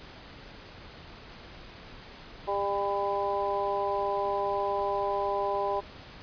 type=harmonic tone; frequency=200 Hz; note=G3; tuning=35 cents sharp; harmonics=2 / 3 / 4 / 5; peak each=-32 / -32 / -32 / -32 dBFS; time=2.47-5.81 s; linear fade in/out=20 ms; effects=pink hiss -47 dBFS RMS until 6.22 s + resampled to 11025 Hz